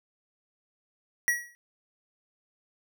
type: tone with exponential decay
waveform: square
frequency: 1918 Hz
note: A#6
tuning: 49 cents sharp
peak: -20 dBFS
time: 1.28-1.55 s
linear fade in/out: 0 ms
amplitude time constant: 58 ms
effects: none